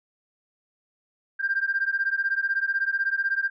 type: beating tone pair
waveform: sine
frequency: 1581 / 1597 Hz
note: G6 / G6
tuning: +14 / +32 cents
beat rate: 16 Hz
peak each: -25 dBFS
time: 1.39-3.5 s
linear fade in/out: 20 ms
effects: tanh soft clip ceiling -15 dBFS